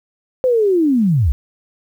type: linear sweep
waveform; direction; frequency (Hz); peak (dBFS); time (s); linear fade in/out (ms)
sine; down; 523.3 to 56.4; -11; 0.44-1.32; 0
effects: 8-bit